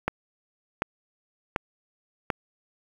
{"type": "click train", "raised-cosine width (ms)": 0.5, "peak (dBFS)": -9, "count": 4, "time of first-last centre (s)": [0.08, 2.302], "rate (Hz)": 1.35, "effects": ["7-bit"]}